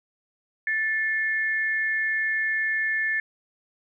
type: tone pair together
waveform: sine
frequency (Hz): 1760 / 2151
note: A6 / C7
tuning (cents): 0 / +47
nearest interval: minor third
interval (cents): 347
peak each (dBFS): -23 / -30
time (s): 0.67-3.2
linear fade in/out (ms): 2
effects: none